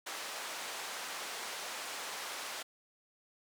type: band-pass noise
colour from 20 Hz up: pink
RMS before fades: -42 dBFS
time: 0.06-2.63 s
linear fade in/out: 10 ms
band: 680 to 9500 Hz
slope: 12 dB/octave
effects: none